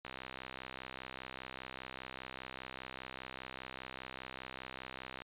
click train, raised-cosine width 0.3 ms, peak -27 dBFS, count 337, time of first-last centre 0.05-5.219 s, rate 65 Hz, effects resampled to 8000 Hz

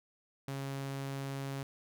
sawtooth tone, 137.1 Hz, C#3, 19 cents flat, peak -33 dBFS, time 0.48-1.63 s, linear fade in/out 2 ms, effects none

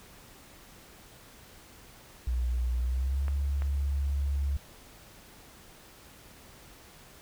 sine tone with pitch glide, 61 to 70.07 Hz, B1 to C#2, -21 to +19 cents, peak -26 dBFS, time 2.27-4.57 s, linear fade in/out 5 ms, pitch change +240 cents, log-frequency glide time 2.81-3.26 s
clicks, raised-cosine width 0.5 ms, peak -26 dBFS, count 2, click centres 3.282 / 3.621 s
effects pink hiss -53 dBFS RMS until 7.21 s

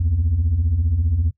sine beating tone pair, 70.4 / 85.4 Hz, C#2 / F2, +27 / -38 cents, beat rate 15 Hz, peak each -21 / -15 dBFS, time 0-1.31 s, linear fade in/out 10 ms, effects noise-tail reverb RT60 0.1 s tail -19 dB re dry + tanh soft clip ceiling -13 dBFS

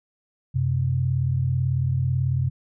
sine tone pair together, 92.5 / 130.68 Hz, F#2 / C3, 0 / -2 cents, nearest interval tritone, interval 598 cents, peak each -25 / -21 dBFS, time 0.54-2.5 s, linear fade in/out 20 ms, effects none

